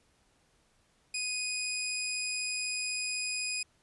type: tone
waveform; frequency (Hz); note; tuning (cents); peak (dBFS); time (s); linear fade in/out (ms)
15% pulse; 2489; D#7; 0; -25; 1.14-3.63; 5
effects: pink hiss -69 dBFS RMS until 3.82 s + resampled to 24000 Hz